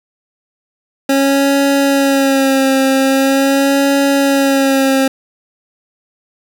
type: tone with vibrato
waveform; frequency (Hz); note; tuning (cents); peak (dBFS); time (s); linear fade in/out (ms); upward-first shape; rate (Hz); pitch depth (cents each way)
25% pulse; 272.8; C#4; -28; -6; 1.09-5.08; 5; sine; 0.43; 35
effects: none